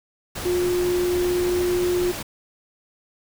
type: tone in noise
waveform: sine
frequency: 356.7 Hz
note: F4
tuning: 37 cents sharp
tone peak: -19 dBFS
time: 0.45-2.12 s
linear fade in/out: 10 ms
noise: pink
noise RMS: -31 dBFS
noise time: 0.35-2.23 s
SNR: +9 dB
effects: none